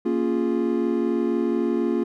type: chord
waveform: triangle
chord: Bb minor seventh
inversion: none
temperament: equal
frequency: 233.1 / 277.2 / 349.2 / 415.3 Hz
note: Bb3 / Db4 / F4 / Ab4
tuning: 0 / 0 / 0 / 0 cents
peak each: -23 / -25 / -22 / -27 dBFS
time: 0.05-2.04 s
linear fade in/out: 10 ms
effects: none